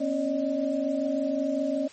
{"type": "tone cluster", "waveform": "sine", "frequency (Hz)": [248.2, 273.6, 566, 613], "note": ["B3", "C#4", "C#5", "D#5"], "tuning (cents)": [9, -23, 36, -26], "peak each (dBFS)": [-35, -27, -33, -29], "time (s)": [0, 1.88], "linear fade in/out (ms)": 10, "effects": ["white hiss -50 dBFS RMS until 1.92 s", "MP3 32 kbps"]}